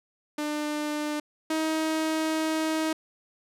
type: tone pair in turn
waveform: sawtooth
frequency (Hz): 299.3 / 316.3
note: D4 / D#4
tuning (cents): +33 / +29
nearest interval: minor second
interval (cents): 96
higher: second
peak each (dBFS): -24 / -21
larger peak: second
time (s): 0.38-1.2 / 1.5-2.93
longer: second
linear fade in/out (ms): 5
effects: low-pass 12000 Hz 12 dB/octave